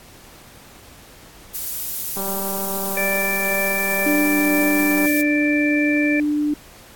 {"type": "noise", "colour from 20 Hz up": "violet", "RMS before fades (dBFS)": -25, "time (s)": [1.54, 5.22], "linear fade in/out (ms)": 10}
{"type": "click train", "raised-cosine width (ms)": 1, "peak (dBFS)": -17, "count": 564, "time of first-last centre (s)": [2.17, 5.057], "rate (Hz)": 195}
{"type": "harmonic tone", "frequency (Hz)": 587, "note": "D5", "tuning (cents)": -1, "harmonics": [1, 3, 4], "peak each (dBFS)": [-26, -26, -22], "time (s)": [2.97, 6.2], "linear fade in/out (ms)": 2}
{"type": "tone", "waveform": "sine", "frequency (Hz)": 297.1, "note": "D4", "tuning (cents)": 20, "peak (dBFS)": -17, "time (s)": [4.06, 6.54], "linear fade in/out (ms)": 5}
{"effects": ["pink hiss -45 dBFS RMS until 6.95 s", "AAC 64 kbps"]}